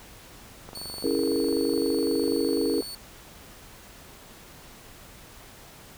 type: click train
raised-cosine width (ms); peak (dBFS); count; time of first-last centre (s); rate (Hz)
1; -26; 52; 0.69-2.824; 23.9
type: tone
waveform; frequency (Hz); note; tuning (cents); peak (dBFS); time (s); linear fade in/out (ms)
sawtooth; 4448; C#8; +5; -33; 0.75-2.95; 2
type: chord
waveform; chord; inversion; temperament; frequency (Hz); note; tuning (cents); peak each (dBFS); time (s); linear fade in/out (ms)
sine; A# half-diminished seventh; first; equal; 277.2 / 329.6 / 415.3 / 466.2; C#4 / E4 / G#4 / A#4; 0 / 0 / 0 / 0; -28; 1.04-2.81; 2
effects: pink hiss -48 dBFS RMS until 5.97 s